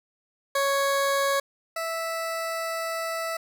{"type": "tone pair in turn", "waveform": "20% pulse", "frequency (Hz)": [554.4, 657.4], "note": ["C#5", "E5"], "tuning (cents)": [0, -5], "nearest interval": "minor third", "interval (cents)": 295, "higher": "second", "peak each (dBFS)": [-17, -23], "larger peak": "first", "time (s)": [[0.55, 1.4], [1.76, 3.37]], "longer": "second", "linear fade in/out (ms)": 5, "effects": []}